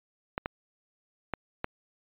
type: clicks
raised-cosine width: 0.5 ms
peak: -15 dBFS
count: 4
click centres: 0.379 / 0.459 / 1.337 / 1.644 s
effects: resampled to 8000 Hz